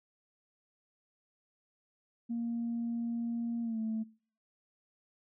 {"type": "tone with pitch glide", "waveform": "sine", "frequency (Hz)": [233.8, 221.2], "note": ["A#3", "A3"], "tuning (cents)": [5, 9], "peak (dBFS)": -31, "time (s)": [2.29, 4.04], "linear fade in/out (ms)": 20, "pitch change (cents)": -96, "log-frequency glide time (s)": [3.62, 3.79], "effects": ["noise-tail reverb RT60 0.5 s tail -25 dB re dry", "tanh soft clip ceiling -28 dBFS"]}